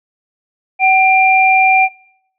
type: tone pair together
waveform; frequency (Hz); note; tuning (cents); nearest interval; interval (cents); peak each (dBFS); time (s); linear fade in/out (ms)
sine; 759 / 2382; F#5 / D7; +44 / +24; octave + minor sixth; 1980; -10; 0.79-1.89; 50
effects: noise-tail reverb RT60 0.7 s tail -24 dB re dry